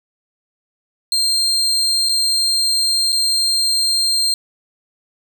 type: tone with dropouts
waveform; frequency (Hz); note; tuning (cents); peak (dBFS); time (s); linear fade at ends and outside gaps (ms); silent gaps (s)
35% pulse; 4183; C8; -1; -13; 1.12-4.34; 1; 2.088-2.093 / 3.121-3.127
effects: none